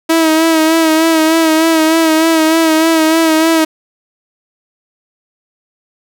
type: tone with vibrato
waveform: sawtooth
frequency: 321.5 Hz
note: E4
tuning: 43 cents flat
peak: -4 dBFS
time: 0.09-3.65 s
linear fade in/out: 10 ms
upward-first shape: sine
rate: 3.3 Hz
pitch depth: 38 cents each way
effects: none